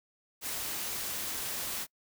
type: noise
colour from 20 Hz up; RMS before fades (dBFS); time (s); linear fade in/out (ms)
white; -36; 0.41-1.87; 50
effects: noise-tail reverb RT60 0.1 s tail -26 dB re dry

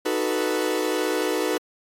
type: chord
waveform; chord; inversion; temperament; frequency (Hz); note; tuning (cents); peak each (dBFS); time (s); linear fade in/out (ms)
40% pulse; B dominant seventh; first; equal; 311.1 / 370 / 440 / 493.9; D#4 / F#4 / A4 / B4; 0 / 0 / 0 / 0; -27; 0.05-1.58; 10
effects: AAC 48 kbps

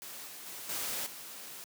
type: noise with level steps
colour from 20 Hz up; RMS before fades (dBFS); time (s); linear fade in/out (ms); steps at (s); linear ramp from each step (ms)
white; -45 / -47 / -44 / -36 / -46; 0.02-1.64; 0; 0.27 / 0.46 / 0.69 / 1.06; 5
effects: high-pass 150 Hz 12 dB/octave

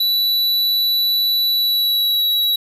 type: tone with pitch glide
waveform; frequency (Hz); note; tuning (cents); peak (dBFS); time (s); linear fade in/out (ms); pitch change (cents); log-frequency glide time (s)
square; 3951 to 3897; B7 to B7; 0 to -24; -15; 0-2.56; 5; -24; 1.47-2.31
effects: 9-bit

